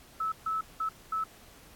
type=tone bursts at uneven times; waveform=sine; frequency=1304 Hz; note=E6; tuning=19 cents flat; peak=-28 dBFS; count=4; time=0.2-0.32 / 0.46-0.61 / 0.8-0.89 / 1.12-1.24 s; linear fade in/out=5 ms; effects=pink hiss -55 dBFS RMS until 1.75 s + AAC 64 kbps